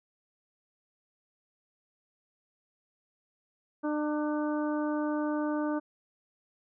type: harmonic tone with a mistuned harmonic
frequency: 300 Hz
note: D4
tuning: 37 cents sharp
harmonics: 1 / 2 / 3 / 4 / 5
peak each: -29 / -35 / -39 / -41 / -43 dBFS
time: 3.83-5.8 s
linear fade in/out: 20 ms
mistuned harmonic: 4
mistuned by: -19 cents
effects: none